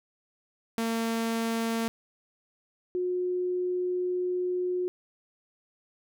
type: tone pair in turn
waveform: sawtooth / sine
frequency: 227.7 / 361.5 Hz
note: A#3 / F#4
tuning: -40 / -40 cents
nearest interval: minor sixth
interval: 800 cents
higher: second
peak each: -23 / -26 dBFS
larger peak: first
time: 0.78-1.88 / 2.95-4.88 s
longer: second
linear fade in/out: 0 ms
effects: none